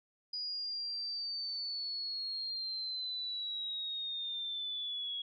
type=linear sweep; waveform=sine; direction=down; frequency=4917 to 3322 Hz; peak=-36 dBFS; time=0.33-5.22 s; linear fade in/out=5 ms; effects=none